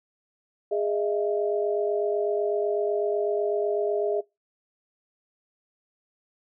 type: tone cluster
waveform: sine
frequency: 412.1 / 620 / 668 Hz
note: G#4 / D#5 / E5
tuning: -13 / -6 / +23 cents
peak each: -25 / -29 / -30 dBFS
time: 0.71-4.21 s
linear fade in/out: 10 ms
effects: noise-tail reverb RT60 0.2 s tail -22 dB re dry